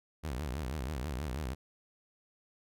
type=tone with vibrato; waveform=sawtooth; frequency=69.1 Hz; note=C#2; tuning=5 cents flat; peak=-31 dBFS; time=0.23-1.55 s; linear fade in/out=20 ms; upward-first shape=triangle; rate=6.2 Hz; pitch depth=300 cents each way; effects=none